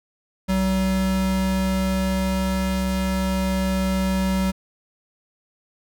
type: tone pair together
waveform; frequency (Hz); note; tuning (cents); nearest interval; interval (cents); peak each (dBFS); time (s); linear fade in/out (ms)
square; 63.3 / 189.69; B1 / F#3; +43 / +43; octave + perfect fifth; 1900; -27 / -21; 0.48-4.52; 20
effects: none